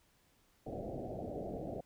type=low-pass noise; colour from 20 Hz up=white; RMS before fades=-42 dBFS; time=0.66-1.81 s; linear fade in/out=10 ms; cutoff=740 Hz; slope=96 dB/octave; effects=pink hiss -71 dBFS RMS until 1.85 s